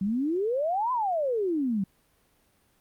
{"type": "exponential two-way sweep", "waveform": "sine", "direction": "up then down", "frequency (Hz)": [185, 1038, 185], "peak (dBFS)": -24, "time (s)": [0.01, 1.84], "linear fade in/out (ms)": 5, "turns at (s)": 0.92, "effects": ["pink hiss -66 dBFS RMS until 2.8 s", "Opus 48 kbps"]}